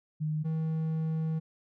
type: tone pair in turn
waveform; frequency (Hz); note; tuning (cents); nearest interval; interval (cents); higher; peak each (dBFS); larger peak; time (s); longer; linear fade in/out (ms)
sine / triangle; 154 / 159.46; D#3 / D#3; -17 / +43; minor second; 60; second; -28 / -26; second; 0.2-0.44 / 0.44-1.4; second; 20
effects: none